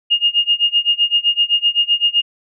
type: tone with tremolo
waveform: sine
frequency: 2841 Hz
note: F7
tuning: 29 cents sharp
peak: -9 dBFS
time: 0.1-2.22 s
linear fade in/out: 20 ms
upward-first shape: sine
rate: 7.8 Hz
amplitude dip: 95%
effects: none